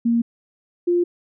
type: tone pair in turn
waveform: sine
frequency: 233.5 / 349.9 Hz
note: A#3 / F4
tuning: +3 / +3 cents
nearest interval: perfect fifth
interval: 700 cents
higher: second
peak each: -15 dBFS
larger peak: neither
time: 0.05-0.22 / 0.87-1.04 s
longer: neither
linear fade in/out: 10 ms
effects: none